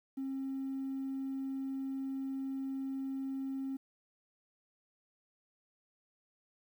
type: tone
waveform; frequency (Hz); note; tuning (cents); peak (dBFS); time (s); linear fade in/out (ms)
triangle; 268.8; C4; +47; -32; 0.17-3.77; 10
effects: tanh soft clip ceiling -32 dBFS + 11-bit